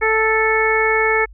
harmonic tone, 440 Hz, A4, in tune, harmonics 1 / 2 / 3 / 4 / 5, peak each -18 / -22 / -23 / -20 / -19 dBFS, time 0.01-1.26 s, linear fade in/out 20 ms, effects added 50 Hz sine -38 dBFS peak until 1.33 s

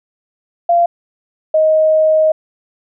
sine tone pair in turn, 689 / 626.8 Hz, F5 / D#5, -24 / +13 cents, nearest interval major second, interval 163 cents, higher first, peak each -8 dBFS, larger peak neither, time 0.69-0.86 / 1.54-2.32 s, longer second, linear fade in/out 5 ms, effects none

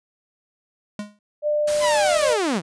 square tone with exponential decay, 207.7 Hz, G#3, in tune, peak -25 dBFS, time 0.99-1.19 s, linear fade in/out 2 ms, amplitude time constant 42 ms
sine tone with pitch glide, 597 to 607.4 Hz, D5 to D#5, +28 to -42 cents, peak -18 dBFS, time 1.42-2.38 s, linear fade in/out 50 ms, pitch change +30 cents, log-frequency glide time 1.96-2.16 s
white noise, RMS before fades -29 dBFS, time 1.67-2.34 s, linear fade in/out 10 ms
sawtooth linear sweep, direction down, 1046.5 to 146.83 Hz, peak -16 dBFS, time 1.8-2.62 s, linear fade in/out 50 ms
effects resampled to 22050 Hz

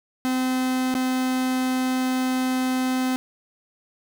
45% pulse tone with dropouts, 257 Hz, C4, 31 cents flat, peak -21 dBFS, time 0.25-3.16 s, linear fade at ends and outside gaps 0 ms, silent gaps 0.941-0.951 s, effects none

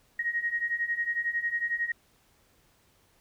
sine beating tone pair, 1874 / 1885 Hz, A#6 / A#6, +9 / +19 cents, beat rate 11 Hz, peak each -32 / -29 dBFS, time 0.19-1.92 s, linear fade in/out 5 ms, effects pink hiss -65 dBFS RMS until 3.2 s

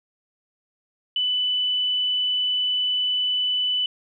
sine tone, 2990 Hz, F#7, 17 cents sharp, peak -20 dBFS, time 1.16-3.86 s, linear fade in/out 2 ms, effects none

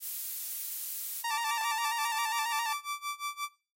violet noise, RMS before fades -35 dBFS, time 0-1.25 s, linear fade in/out 50 ms
sawtooth tone with vibrato, 908 Hz, A#5, 46 cents flat, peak -27 dBFS, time 1.24-2.73 s, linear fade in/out 5 ms, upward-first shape square, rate 7.4 Hz, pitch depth 47 cents each way
sawtooth tone with tremolo, 1165 Hz, D6, 14 cents flat, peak -28 dBFS, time 1.29-3.49 s, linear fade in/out 50 ms, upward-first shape sine, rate 5.7 Hz, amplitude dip 95%
effects noise-tail reverb RT60 0.4 s tail -20 dB re dry + AAC 48 kbps

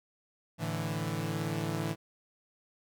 sawtooth chord, A suspended fourth, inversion none, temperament equal, 110 / 146.83 / 164.81 Hz, A2 / D3 / E3, 0 / 0 / 0 cents, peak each -33 / -33 / -31 dBFS, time 0.58-1.96 s, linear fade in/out 50 ms, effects none

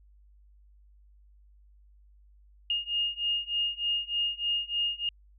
sine beating tone pair, 2840 / 2843.3 Hz, F7 / F7, +28 / +30 cents, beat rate 3.3 Hz, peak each -31 / -30 dBFS, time 2.7-5.09 s, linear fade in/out 2 ms, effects added 50 Hz sine -55 dBFS peak until 5.38 s

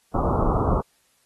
pink low-pass noise, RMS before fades -22 dBFS, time 0.14-0.81 s, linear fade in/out 5 ms, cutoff 1300 Hz, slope 96 dB/octave, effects white hiss -64 dBFS RMS until 1.25 s + AAC 32 kbps

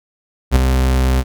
40% pulse tone with ADSR envelope, 64.6 Hz, C2, 21 cents flat, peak -5 dBFS, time 0.51-1.24 s, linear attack 47 ms, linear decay 12 ms, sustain -6 dB, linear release 47 ms, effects none

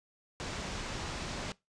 pink low-pass noise, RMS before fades -39 dBFS, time 0.4-1.52 s, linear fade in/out 0 ms, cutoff 7100 Hz, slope 24 dB/octave, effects noise-tail reverb RT60 0.2 s tail -21 dB re dry + resampled to 22050 Hz

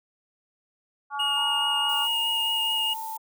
harmonic tone, 283.8 Hz, C#4, 41 cents sharp, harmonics 3 / 4 / 5, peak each -31 / -33 / -35 dBFS, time 1.1-2.08 s, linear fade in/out 50 ms
triangle tone with vibrato, 2860 Hz, F7, 41 cents sharp, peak -22 dBFS, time 1.19-2.94 s, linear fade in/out 10 ms, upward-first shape triangle, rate 4.7 Hz, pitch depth 13 cents each way
sine tone with pitch glide, 917 to 888.3 Hz, A#5 to A5, -29 to +16 cents, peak -32 dBFS, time 1.36-3.18 s, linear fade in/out 20 ms, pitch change -55 cents, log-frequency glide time 1.97-2.9 s
violet noise, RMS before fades -40 dBFS, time 1.89-3.17 s, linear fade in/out 2 ms
effects none

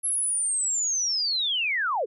sine linear sweep, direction down, 11175 to 370 Hz, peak -23 dBFS, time 0.03-2.06 s, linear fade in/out 20 ms, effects none

